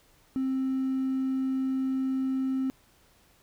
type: tone with hard clipping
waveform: triangle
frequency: 263.8 Hz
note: C4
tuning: 14 cents sharp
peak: -26 dBFS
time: 0.36-2.7 s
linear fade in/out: 0 ms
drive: 4 dB
effects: pink hiss -62 dBFS RMS until 3.42 s